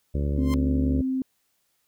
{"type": "harmonic tone", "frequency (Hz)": 71.6, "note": "D2", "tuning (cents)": -43, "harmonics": [1, 2, 3, 4, 5, 6, 7, 8], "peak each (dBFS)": [-24, -30, -34, -36, -38, -40, -41, -42], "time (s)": [0.14, 1.02], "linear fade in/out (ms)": 10}
{"type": "tone with exponential growth", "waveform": "sawtooth", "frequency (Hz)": 1046.5, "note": "C6", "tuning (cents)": 0, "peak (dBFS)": -26, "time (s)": [0.36, 0.54], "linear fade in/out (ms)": 0, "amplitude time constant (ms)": 37}
{"type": "tone", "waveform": "sine", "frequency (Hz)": 261.6, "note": "C4", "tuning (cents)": 0, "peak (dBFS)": -23, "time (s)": [0.38, 1.22], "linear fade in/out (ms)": 2}
{"effects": ["white hiss -71 dBFS RMS until 1.87 s"]}